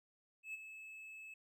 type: tone with ADSR envelope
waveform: triangle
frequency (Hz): 2600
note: E7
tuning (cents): -24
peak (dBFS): -39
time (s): 0.43-1.34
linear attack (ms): 110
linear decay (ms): 21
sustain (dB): -9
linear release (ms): 4
effects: none